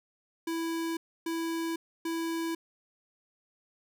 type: tone bursts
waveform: square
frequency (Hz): 330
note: E4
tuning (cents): +2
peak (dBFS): -31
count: 3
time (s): 0.47-2.55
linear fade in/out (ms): 5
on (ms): 500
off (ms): 290
effects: none